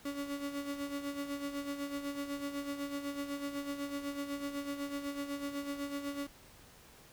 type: tone with tremolo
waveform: 35% pulse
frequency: 283 Hz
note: C#4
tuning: 36 cents sharp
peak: -33 dBFS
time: 0.05-6.27 s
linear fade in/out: 5 ms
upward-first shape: sine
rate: 8 Hz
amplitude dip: 60%
effects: pink hiss -58 dBFS RMS until 7.12 s